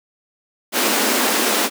pink high-pass noise, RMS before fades -18 dBFS, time 0.72-1.7 s, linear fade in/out 50 ms, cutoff 210 Hz, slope 96 dB/octave, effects none

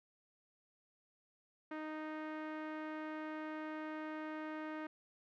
sawtooth tone with low-pass filter, 310 Hz, D#4, 6 cents flat, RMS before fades -44 dBFS, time 1.71-4.87 s, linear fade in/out 5 ms, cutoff 1800 Hz, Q 1.6, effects none

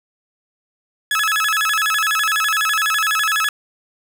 30% pulse tone with vibrato, 1480 Hz, F#6, in tune, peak -13 dBFS, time 1.11-3.49 s, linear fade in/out 2 ms, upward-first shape square, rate 12 Hz, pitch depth 230 cents each way, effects none

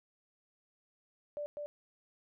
sine tone with echo, 587.3 Hz, D5, in tune, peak -36 dBFS, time 1.37-1.46 s, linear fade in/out 0 ms, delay 200 ms, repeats 1, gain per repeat -2 dB, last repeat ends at 1.66 s, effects none

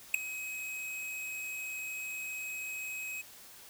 square tone with ADSR envelope, 2539 Hz, D#7, 34 cents sharp, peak -18 dBFS, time 0.14-3.22 s, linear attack 5 ms, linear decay 3 ms, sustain -20 dB, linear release 14 ms, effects white hiss -53 dBFS RMS until 3.69 s

